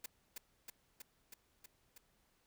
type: noise with echo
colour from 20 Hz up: white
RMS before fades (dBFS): -44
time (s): 0.04-0.06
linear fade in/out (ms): 5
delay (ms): 320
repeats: 6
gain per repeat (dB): -2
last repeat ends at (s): 1.98
effects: pink hiss -75 dBFS RMS until 2.46 s